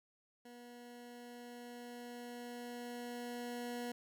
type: tone with level ramp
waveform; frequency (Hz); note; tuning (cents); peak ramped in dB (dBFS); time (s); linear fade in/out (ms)
20% pulse; 241.5; B3; -39; -48 to -35; 0.45-3.92; 5
effects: none